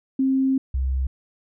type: tone pair in turn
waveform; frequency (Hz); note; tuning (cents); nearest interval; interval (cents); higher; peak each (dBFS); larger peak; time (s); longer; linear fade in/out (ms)
sine; 265.9 / 65.6; C4 / C2; +28 / +5; 2 octaves; 2423; first; -17 / -20; first; 0.19-0.58 / 0.74-1.07; first; 5
effects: none